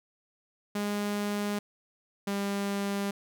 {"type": "tone pair in turn", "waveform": "sawtooth", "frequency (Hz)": [205.6, 199.98], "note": ["G#3", "G3"], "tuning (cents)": [-17, 35], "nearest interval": "unison", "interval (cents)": 48, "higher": "first", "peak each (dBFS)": -25, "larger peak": "neither", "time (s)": [[0.75, 1.59], [2.27, 3.11]], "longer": "neither", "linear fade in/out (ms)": 5, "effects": []}